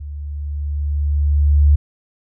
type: tone with level ramp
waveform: sine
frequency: 72.9 Hz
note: D2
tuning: 12 cents flat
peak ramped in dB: -27 to -7 dBFS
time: 0-1.76 s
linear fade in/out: 10 ms
effects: none